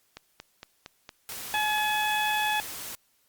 click train, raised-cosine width 0.2 ms, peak -23 dBFS, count 8, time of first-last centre 0.17-1.783 s, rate 4.34 Hz
white noise, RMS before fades -38 dBFS, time 1.29-2.95 s, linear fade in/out 0 ms
harmonic tone, 850 Hz, G#5, 40 cents sharp, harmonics 1 / 2 / 3 / 4, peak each -27 / -30 / -32 / -33 dBFS, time 1.54-2.6 s, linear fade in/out 0 ms
effects white hiss -68 dBFS RMS until 3.28 s + Opus 48 kbps

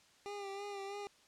25% pulse tone with vibrato, 400.4 Hz, G4, 37 cents sharp, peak -38 dBFS, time 0.26-1.07 s, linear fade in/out 0 ms, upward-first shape sine, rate 3.1 Hz, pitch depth 39 cents each way, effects white hiss -66 dBFS RMS until 1.27 s + low-pass 7000 Hz 12 dB/octave

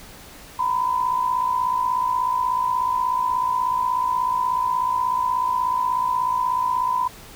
sine tone pair together, 950.5 / 1007 Hz, A#5 / B5, +33 / +33 cents, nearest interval minor second, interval 100 cents, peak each -25 / -20 dBFS, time 0.59-7.08 s, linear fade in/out 5 ms, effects pink hiss -43 dBFS RMS until 7.35 s

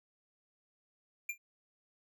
square tone with exponential decay, 2383 Hz, D7, 25 cents sharp, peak -32 dBFS, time 1.29-1.38 s, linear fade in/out 5 ms, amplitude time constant 19 ms, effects none

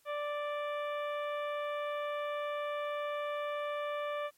harmonic tone, 587.3 Hz, D5, in tune, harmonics 1 / 2 / 3 / 4 / 5 / 6, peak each -35 / -39 / -46 / -47 / -53 / -54 dBFS, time 0.05-4.31 s, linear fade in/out 50 ms, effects white hiss -69 dBFS RMS until 4.37 s + MP3 64 kbps

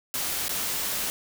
white noise with dropouts, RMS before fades -29 dBFS, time 0.14-1.1 s, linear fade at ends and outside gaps 0 ms, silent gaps 0.482-0.493 s, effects none

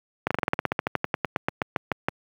slowing click train, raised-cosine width 0.5 ms, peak -7 dBFS, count 22, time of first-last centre 0.27-2.085 s, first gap 36 ms, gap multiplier 1.08, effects high-pass 100 Hz 12 dB/octave + 8-bit

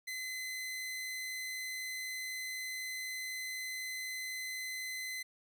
sawtooth tone, 2038 Hz, C7, 46 cents flat, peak -35 dBFS, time 0.07-5.23 s, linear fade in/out 10 ms, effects none

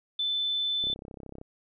sine tone, 3520 Hz, A7, in tune, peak -26 dBFS, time 0.19-0.94 s, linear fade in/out 5 ms
click train, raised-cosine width 2 ms, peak -29 dBFS, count 20, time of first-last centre 0.84-1.414 s, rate 33.1 Hz
effects none

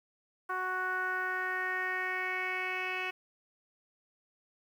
10% pulse tone with low-pass filter sweep, 370 Hz, F#4, in tune, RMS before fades -34 dBFS, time 0.49-3.11 s, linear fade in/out 10 ms, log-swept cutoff 1300 to 2700 Hz, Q 4.5, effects 10-bit

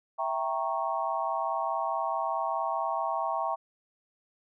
sine chord, E diminished seventh, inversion none, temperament equal with one note detuned, 659.3 / 784 / 932.3 / 1100.4 Hz, E5 / G5 / Bb5 / Db6, 0 / 0 / 0 / -13 cents, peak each -33 dBFS, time 0.18-3.56 s, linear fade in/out 20 ms, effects none

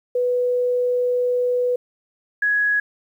sine tone pair in turn, 493.9 / 1671.9 Hz, B4 / G#6, 0 / +11 cents, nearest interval octave + major sixth, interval 2111 cents, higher second, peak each -17 / -16 dBFS, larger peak second, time 0.15-1.76 / 2.42-2.8 s, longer first, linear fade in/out 5 ms, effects 9-bit

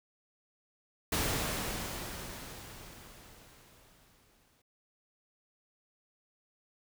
pink noise with exponential decay, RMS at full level -30 dBFS, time 1.12-4.62 s, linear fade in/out 5 ms, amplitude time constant 760 ms, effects none

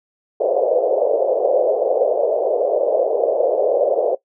pink band-pass noise, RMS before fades -17 dBFS, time 0.4-4.15 s, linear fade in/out 5 ms, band 460 to 630 Hz, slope 48 dB/octave, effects noise-tail reverb RT60 0.1 s tail -18 dB re dry

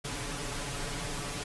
pink noise with comb filter, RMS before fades -36 dBFS, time 0.04-1.44 s, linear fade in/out 10 ms, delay 7 ms, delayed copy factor +1, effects resampled to 24000 Hz

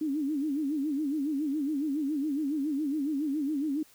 sine tone with vibrato, 291.4 Hz, D4, 13 cents flat, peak -27 dBFS, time 0.01-3.83 s, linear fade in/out 5 ms, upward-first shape sine, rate 7.2 Hz, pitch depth 140 cents each way, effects white hiss -59 dBFS RMS until 3.94 s

